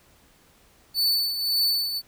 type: tone with tremolo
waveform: 45% pulse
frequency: 4491 Hz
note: C#8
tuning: 22 cents sharp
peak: -18 dBFS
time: 0.94-2.02 s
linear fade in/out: 50 ms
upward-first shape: triangle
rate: 1.8 Hz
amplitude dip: 65%
effects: pink hiss -58 dBFS RMS until 2.07 s